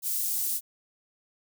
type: high-pass noise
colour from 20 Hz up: white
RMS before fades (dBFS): -29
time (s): 0.02-0.61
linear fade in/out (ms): 50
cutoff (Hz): 7900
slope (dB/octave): 12
effects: none